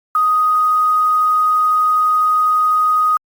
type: tone with quantisation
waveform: sine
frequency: 1248 Hz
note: D#6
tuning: 5 cents sharp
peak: -11 dBFS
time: 0.15-3.17 s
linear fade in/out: 2 ms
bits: 6
effects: Opus 48 kbps